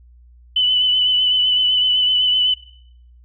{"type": "tone with vibrato", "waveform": "sine", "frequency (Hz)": 2999, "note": "F#7", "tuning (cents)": 23, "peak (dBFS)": -13, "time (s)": [0.56, 2.54], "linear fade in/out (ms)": 5, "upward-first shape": "sine", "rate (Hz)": 7.9, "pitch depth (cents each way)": 25, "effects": ["noise-tail reverb RT60 0.7 s tail -20 dB re dry", "added 60 Hz sine -44 dBFS peak until 3.24 s"]}